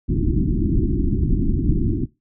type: low-pass noise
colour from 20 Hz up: pink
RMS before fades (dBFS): -19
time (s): 0.08-2.06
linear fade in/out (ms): 20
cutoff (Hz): 360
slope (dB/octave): 96
effects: noise-tail reverb RT60 0.2 s tail -19 dB re dry